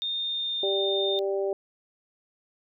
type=tone with pitch glide; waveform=sine; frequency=3648 to 3625 Hz; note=A#7 to A#7; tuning=-38 to -49 cents; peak=-27 dBFS; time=0.02-1.19 s; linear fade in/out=0 ms; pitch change=-11 cents; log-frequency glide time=0.13-0.61 s
type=harmonic tone; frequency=196 Hz; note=G3; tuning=in tune; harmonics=2 / 3 / 4; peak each=-26 / -30 / -39 dBFS; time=0.63-1.53 s; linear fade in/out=2 ms
effects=none